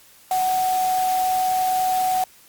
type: tone in noise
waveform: sine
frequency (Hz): 745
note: F#5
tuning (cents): +12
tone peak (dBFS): -18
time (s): 0.31-2.24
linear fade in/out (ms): 2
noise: white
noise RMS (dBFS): -32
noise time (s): 0.31-2.24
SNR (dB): +11
effects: white hiss -51 dBFS RMS until 2.48 s + Opus 48 kbps